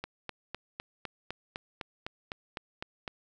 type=click train; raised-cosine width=0.3 ms; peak=-20 dBFS; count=13; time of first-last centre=0.04-3.078 s; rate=3.95 Hz; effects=none